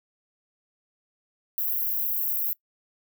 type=high-pass noise; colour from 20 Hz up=white; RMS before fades=-27 dBFS; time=1.58-2.53 s; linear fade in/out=0 ms; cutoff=12000 Hz; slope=96 dB/octave; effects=noise-tail reverb RT60 0.1 s tail -23 dB re dry

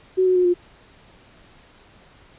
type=tone with pitch steps; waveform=sine; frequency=373.1 / 368.4 / 361.4 / 353.1 Hz; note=F#4 / F#4 / F#4 / F4; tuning=+14 / -7 / -41 / +19 cents; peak=-14 dBFS; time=0.17-0.542 s; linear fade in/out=20 ms; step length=93 ms; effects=pink hiss -51 dBFS RMS until 2.38 s + resampled to 8000 Hz

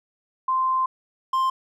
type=tone pair in turn; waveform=sine / triangle; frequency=1042 / 1049.2 Hz; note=C6 / C6; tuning=-7 / +4 cents; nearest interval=unison; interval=11 cents; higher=second; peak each=-19 / -17 dBFS; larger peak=second; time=0.48-0.86 / 1.33-1.5 s; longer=first; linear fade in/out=5 ms; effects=none

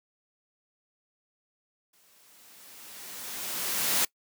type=noise with exponential growth; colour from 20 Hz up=white; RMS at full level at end=-24 dBFS; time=1.93-4.05 s; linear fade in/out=5 ms; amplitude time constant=460 ms; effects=noise-tail reverb RT60 0.1 s tail -23 dB re dry + high-pass 150 Hz 12 dB/octave

